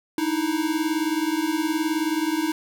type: beating tone pair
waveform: square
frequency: 304.4 / 323.4 Hz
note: D#4 / E4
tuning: -38 / -33 cents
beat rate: 19 Hz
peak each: -26 / -25 dBFS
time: 0.18-2.52 s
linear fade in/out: 2 ms
effects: none